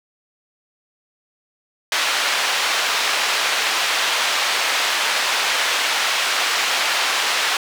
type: band-pass noise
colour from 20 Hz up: white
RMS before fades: -20 dBFS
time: 1.92-7.57 s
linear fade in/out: 2 ms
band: 700 to 3700 Hz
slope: 12 dB/octave
effects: none